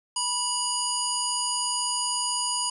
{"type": "harmonic tone", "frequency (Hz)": 974, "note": "B5", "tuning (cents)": -24, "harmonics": [1, 3, 5, 7, 9, 10], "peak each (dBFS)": [-31, -33, -31, -32, -33, -33], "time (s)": [0.16, 2.7], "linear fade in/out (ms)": 5, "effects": []}